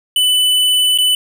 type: tone with dropouts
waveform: square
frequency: 2994 Hz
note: F#7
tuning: 20 cents sharp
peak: -11 dBFS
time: 0.16-1.15 s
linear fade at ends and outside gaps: 2 ms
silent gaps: 0.977-0.985 s
effects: none